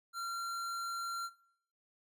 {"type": "tone", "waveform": "square", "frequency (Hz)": 1373, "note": "F6", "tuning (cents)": -30, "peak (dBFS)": -38, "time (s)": [0.13, 1.3], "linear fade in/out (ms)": 50, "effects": ["noise-tail reverb RT60 0.6 s tail -18 dB re dry", "resampled to 32000 Hz"]}